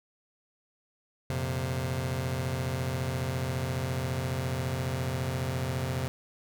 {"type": "chord", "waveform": "sawtooth", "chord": "F suspended fourth", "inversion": "none", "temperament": "just", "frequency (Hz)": [87.31, 116.41, 130.96], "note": ["F2", "Bb2", "C3"], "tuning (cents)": [0, -2, 2], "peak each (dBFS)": [-31, -32, -27], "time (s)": [1.3, 6.08], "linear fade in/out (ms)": 0, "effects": []}